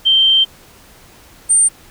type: tone pair in turn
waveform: sine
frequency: 3136 / 8842 Hz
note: G7 / C#9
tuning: 0 / -5 cents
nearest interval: octave + tritone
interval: 1795 cents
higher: second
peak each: -8 dBFS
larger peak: neither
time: 0.05-0.45 / 1.49-1.69 s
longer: first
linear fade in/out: 20 ms
effects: pink hiss -44 dBFS RMS until 1.9 s